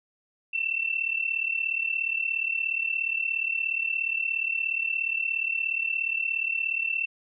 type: tone pair together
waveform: sine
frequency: 2667 / 2704 Hz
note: E7 / E7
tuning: +20 / +43 cents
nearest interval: unison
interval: 23 cents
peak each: -28 dBFS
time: 0.53-7.06 s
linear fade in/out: 10 ms
effects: none